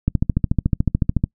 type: click train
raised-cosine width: 5 ms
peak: -4 dBFS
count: 17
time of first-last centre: 0.08-1.239 s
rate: 13.8 Hz
effects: noise-tail reverb RT60 0.1 s tail -25 dB re dry